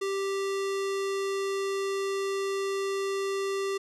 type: tone with low-pass filter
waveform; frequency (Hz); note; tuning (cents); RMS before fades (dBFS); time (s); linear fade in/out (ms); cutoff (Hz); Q
square; 392; G4; 0; -30; 0.01-3.78; 10; 8400; 0.87
effects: none